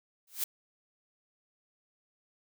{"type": "noise with exponential growth", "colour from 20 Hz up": "blue", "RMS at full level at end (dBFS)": -27, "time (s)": [0.27, 0.44], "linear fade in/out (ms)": 5, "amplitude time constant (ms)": 35, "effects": []}